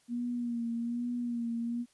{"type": "tone with vibrato", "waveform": "sine", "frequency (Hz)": 237.4, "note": "A#3", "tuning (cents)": 32, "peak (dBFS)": -31, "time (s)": [0.08, 1.86], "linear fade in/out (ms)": 50, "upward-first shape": "sine", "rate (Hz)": 1.2, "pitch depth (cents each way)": 39, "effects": ["white hiss -68 dBFS RMS until 1.93 s", "resampled to 24000 Hz"]}